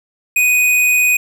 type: tone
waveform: square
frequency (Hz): 2489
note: D#7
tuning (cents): 0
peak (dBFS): -11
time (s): 0.36-1.17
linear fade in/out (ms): 5
effects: none